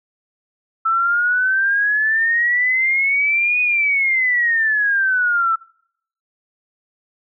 sine exponential two-way sweep, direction up then down, 1318.5 to 2489 to 1318.5 Hz, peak -14 dBFS, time 0.85-5.56 s, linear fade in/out 10 ms, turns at 3.61 s, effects noise-tail reverb RT60 0.7 s tail -26 dB re dry

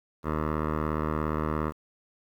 10% pulse tone with low-pass filter, 77.2 Hz, D#2, 13 cents flat, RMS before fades -29 dBFS, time 0.23-1.73 s, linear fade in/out 50 ms, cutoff 1300 Hz, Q 2.3, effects 9-bit

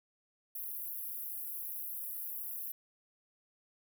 pink high-pass noise, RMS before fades -41 dBFS, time 0.55-2.72 s, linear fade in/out 5 ms, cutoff 11000 Hz, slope 96 dB/octave, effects none

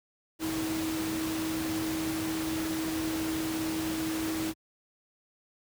sine tone in noise, 319.6 Hz, D#4, 47 cents sharp, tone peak -30 dBFS, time 0.39-4.54 s, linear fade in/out 50 ms, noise pink, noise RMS -36 dBFS, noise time 0.39-4.54 s, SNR +3 dB, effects high-pass 80 Hz 12 dB/octave

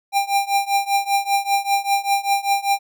square tone with tremolo, 796 Hz, G5, 26 cents sharp, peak -14 dBFS, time 0.12-2.79 s, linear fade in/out 50 ms, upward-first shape triangle, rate 5.1 Hz, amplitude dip 95%, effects none

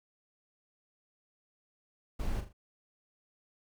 brown noise with echo, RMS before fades -34 dBFS, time 2.19-2.41 s, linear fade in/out 10 ms, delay 40 ms, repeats 3, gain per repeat -8 dB, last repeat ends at 2.53 s, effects none

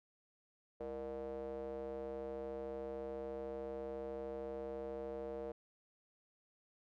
square tone with band-pass filter, 66.9 Hz, C2, 39 cents sharp, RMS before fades -44 dBFS, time 0.8-5.52 s, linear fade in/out 5 ms, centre 520 Hz, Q 5.8, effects none

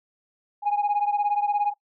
sine beating tone pair, 820 / 837 Hz, G#5 / G#5, -22 / +13 cents, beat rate 17 Hz, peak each -21 / -24 dBFS, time 0.62-1.74 s, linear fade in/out 50 ms, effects noise-tail reverb RT60 0.1 s tail -21 dB re dry + tanh soft clip ceiling -17 dBFS

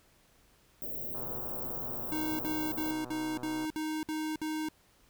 white band-stop noise, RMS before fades -38 dBFS, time 0.82-2.91 s, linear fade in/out 0 ms, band 640 to 16000 Hz, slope 48 dB/octave
click train, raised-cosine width 1 ms, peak -32 dBFS, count 311, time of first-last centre 1.15-3.65 s, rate 124 Hz
square tone bursts, 311.1 Hz, D#4, in tune, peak -33 dBFS, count 8, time 2.12-4.686 s, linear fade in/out 0 ms, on 270 ms, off 58 ms
effects pink hiss -65 dBFS RMS until 5.09 s

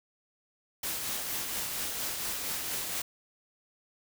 white noise with tremolo, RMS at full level -33 dBFS, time 0.83-3.02 s, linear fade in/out 5 ms, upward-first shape triangle, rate 4.3 Hz, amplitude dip 35%, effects none

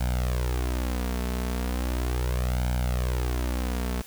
sawtooth tone with flanger, 61.74 Hz, B1, in tune, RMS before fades -27 dBFS, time 0-4.02 s, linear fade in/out 10 ms, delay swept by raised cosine 1.3 to 4.6 ms, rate 0.37 Hz, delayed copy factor +0.75, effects white hiss -47 dBFS RMS until 4.06 s

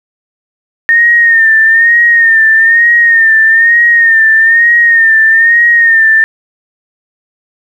sine tone with vibrato, 1830 Hz, A#6, 32 cents flat, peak -3 dBFS, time 0.89-6.24 s, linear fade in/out 0 ms, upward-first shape sine, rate 1.1 Hz, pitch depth 54 cents each way, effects 7-bit

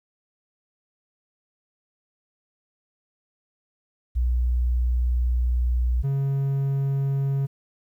sine / triangle tone pair in turn, 61 / 137.5 Hz, B1 / C#3, -21 / -14 cents, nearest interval octave + major second, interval 1407 cents, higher second, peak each -19 dBFS, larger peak neither, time 4.15-6.03 / 6.03-7.47 s, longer first, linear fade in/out 20 ms, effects 10-bit

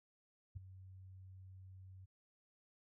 sine tone with ADSR envelope, 94.1 Hz, F#2, 30 cents sharp, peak -40 dBFS, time 0.55-2.06 s, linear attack 18 ms, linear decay 12 ms, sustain -13 dB, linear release 17 ms, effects none

